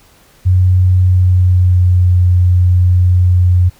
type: tone with pitch glide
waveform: sine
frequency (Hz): 91.7 to 89.92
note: F#2 to F#2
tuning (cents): -15 to -49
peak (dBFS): -6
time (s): 0.45-3.7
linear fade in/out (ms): 20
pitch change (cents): -34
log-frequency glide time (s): 1-2.01
effects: pink hiss -47 dBFS RMS until 3.79 s